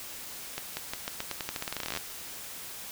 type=accelerating click train; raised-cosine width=0.2 ms; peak=-15 dBFS; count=23; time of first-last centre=0.58-1.973 s; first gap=190 ms; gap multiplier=0.87; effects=white hiss -42 dBFS RMS until 2.91 s